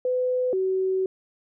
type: tone pair in turn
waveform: sine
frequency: 504 / 377.6 Hz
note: B4 / F#4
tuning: +35 / +35 cents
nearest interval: perfect fourth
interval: 500 cents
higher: first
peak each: -21 dBFS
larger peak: neither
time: 0.05-0.53 / 0.53-1.06 s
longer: second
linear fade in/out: 2 ms
effects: none